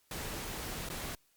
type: noise with dropouts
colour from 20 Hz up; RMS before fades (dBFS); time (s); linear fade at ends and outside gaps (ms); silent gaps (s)
pink; -40; 0.11-1.15; 2; 0.889-0.9
effects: white hiss -71 dBFS RMS until 1.36 s + Opus 48 kbps